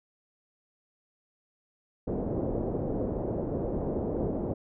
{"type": "low-pass noise", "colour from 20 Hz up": "white", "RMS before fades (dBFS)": -31, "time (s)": [2.07, 4.54], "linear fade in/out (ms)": 10, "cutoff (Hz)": 530, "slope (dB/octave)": 24, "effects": []}